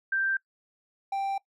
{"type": "tone pair in turn", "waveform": ["sine", "triangle"], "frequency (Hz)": [1571, 785.5], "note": ["G6", "G5"], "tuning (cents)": [3, 3], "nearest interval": "octave", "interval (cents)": 1200, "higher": "first", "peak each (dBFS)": [-24, -25], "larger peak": "first", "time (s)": [[0.12, 0.37], [1.12, 1.38]], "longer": "second", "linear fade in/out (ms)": 5, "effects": ["noise-tail reverb RT60 0.1 s tail -21 dB re dry"]}